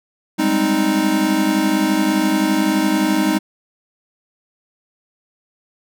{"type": "chord", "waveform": "square", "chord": "Ab major seventh", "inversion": "third", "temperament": "equal", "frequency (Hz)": [196, 207.7, 261.6, 311.1], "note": ["G3", "Ab3", "C4", "Eb4"], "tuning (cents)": [0, 0, 0, 0], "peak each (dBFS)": [-24, -22, -23, -18], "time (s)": [0.38, 3.39], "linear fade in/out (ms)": 20, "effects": []}